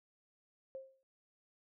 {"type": "tone with exponential decay", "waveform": "sine", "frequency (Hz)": 532, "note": "C5", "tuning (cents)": 29, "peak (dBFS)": -40, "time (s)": [0.75, 1.03], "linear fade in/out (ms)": 0, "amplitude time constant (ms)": 60, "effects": []}